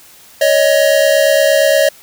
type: tone pair together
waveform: square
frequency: 560 / 628.6 Hz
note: C#5 / D#5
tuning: +18 / +18 cents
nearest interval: major second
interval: 200 cents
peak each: -12 dBFS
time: 0.41-1.89 s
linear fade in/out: 5 ms
effects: white hiss -42 dBFS RMS until 2.02 s